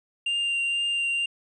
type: tone with vibrato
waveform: triangle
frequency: 2787 Hz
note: F7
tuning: 4 cents flat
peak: -22 dBFS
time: 0.26-1.26 s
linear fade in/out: 5 ms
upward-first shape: triangle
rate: 2.1 Hz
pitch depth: 13 cents each way
effects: resampled to 24000 Hz